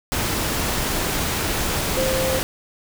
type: tone in noise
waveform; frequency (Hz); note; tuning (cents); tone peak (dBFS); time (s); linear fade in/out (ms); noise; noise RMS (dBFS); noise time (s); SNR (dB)
sine; 523.3; C5; 0; -21; 1.97-2.39; 0; pink; -23; 0.12-2.43; -1
effects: none